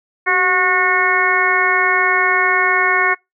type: harmonic tone with a mistuned harmonic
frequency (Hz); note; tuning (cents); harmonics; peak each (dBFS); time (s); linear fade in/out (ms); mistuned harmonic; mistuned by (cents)
364.3; F#4; -27; 1 / 2 / 3 / 4 / 5 / 6; -23 / -23 / -19 / -20 / -17 / -18; 0.26-3.15; 20; 1; +72
effects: noise-tail reverb RT60 0.2 s tail -26 dB re dry